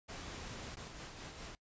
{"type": "noise", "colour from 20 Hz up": "pink", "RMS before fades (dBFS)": -46, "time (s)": [0.08, 0.76], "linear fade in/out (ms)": 20}
{"type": "noise with tremolo", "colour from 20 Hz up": "pink", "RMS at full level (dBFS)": -47, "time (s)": [0.77, 1.55], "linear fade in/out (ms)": 0, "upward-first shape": "sine", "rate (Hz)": 4.8, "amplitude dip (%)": 40}
{"effects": ["noise-tail reverb RT60 0.1 s tail -22 dB re dry", "resampled to 16000 Hz"]}